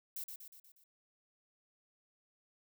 violet noise with echo, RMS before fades -42 dBFS, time 0.16-0.24 s, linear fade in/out 5 ms, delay 120 ms, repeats 5, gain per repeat -5 dB, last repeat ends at 0.84 s, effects none

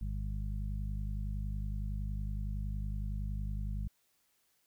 harmonic tone, 50.8 Hz, G#1, 38 cents flat, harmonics 1 / 2 / 3 / 4, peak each -35 / -41 / -45 / -47 dBFS, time 0.01-3.88 s, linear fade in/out 5 ms, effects white hiss -74 dBFS RMS until 4.66 s

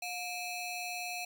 sawtooth ring-modulated tone, 1657 Hz, G#6, 4 cents flat, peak -30 dBFS, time 0.02-1.25 s, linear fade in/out 5 ms, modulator 938 Hz, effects none

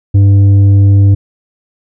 sine tone with tanh clipping, 99.3 Hz, G2, 23 cents sharp, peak -4 dBFS, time 0.14-1.15 s, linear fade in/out 10 ms, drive 6 dB, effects none

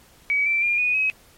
sine tone with pitch steps, 2273 / 2338 / 2405 / 2474 / 2545 Hz, C#7 / D7 / D7 / D#7 / D#7, +43 / -8 / +41 / -10 / +39 cents, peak -18 dBFS, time 0.3-1.1 s, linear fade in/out 0 ms, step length 160 ms, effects pink hiss -53 dBFS RMS until 1.37 s + MP3 64 kbps

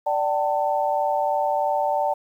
sine tone cluster, 588 / 768 / 891 Hz, D5 / G5 / A5, +2 / -36 / +22 cents, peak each -24 dBFS, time 0.06-2.14 s, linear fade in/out 10 ms, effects 9-bit

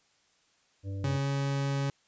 harmonic tone, 98 Hz, G2, in tune, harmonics 1 / 3 / 5 / 6, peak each -33 / -44 / -49 / -53 dBFS, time 0.83-1.2 s, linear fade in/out 50 ms
40% pulse tone with pitch glide, 137.9 to 138.86 Hz, C#3 to C#3, -9 to +3 cents, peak -27 dBFS, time 1.04-1.9 s, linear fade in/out 2 ms, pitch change +12 cents, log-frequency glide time 1.2-1.26 s
effects white hiss -68 dBFS RMS until 2.07 s + resampled to 16000 Hz

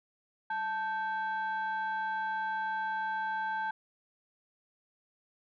sine tone pair together, 877 / 1560.7 Hz, A5 / G6, -6 / -8 cents, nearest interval minor seventh, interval 998 cents, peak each -31 / -34 dBFS, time 0.5-3.71 s, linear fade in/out 5 ms, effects tanh soft clip ceiling -27 dBFS

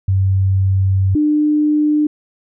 sine tone pair in turn, 95.9 / 300.3 Hz, G2 / D4, -37 / +39 cents, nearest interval octave + minor sixth, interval 1976 cents, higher second, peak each -11 dBFS, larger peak neither, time 0.08-1.15 / 1.15-2.07 s, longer first, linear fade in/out 5 ms, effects none

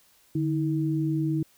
sine tone pair together, 149.2 / 319.6 Hz, D3 / D#4, +28 / +47 cents, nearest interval octave + minor second, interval 1319 cents, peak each -26 dBFS, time 0.35-1.43 s, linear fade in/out 5 ms, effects white hiss -61 dBFS RMS until 1.57 s

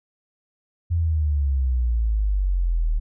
sine exponential sweep, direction down, 86.7 to 38.07 Hz, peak -18 dBFS, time 0.9-3 s, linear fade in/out 20 ms, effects none

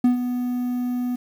triangle tone with ADSR envelope, 246.9 Hz, B3, in tune, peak -10 dBFS, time 0.04-1.16 s, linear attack 5 ms, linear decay 120 ms, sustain -10 dB, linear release 9 ms, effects 8-bit

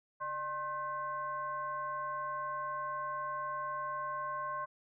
sine tone with frequency modulation, 1066 Hz, C6, 32 cents sharp, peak -35 dBFS, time 0.2-4.66 s, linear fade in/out 20 ms, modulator 464 Hz, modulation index 0.71, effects none

